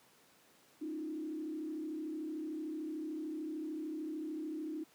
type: tone with frequency modulation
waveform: sine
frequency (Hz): 311.1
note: D#4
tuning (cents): 0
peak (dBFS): -37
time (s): 0.81-4.84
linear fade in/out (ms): 10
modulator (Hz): 33.4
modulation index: 0.82
effects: pink hiss -65 dBFS RMS until 4.94 s + high-pass 200 Hz 12 dB/octave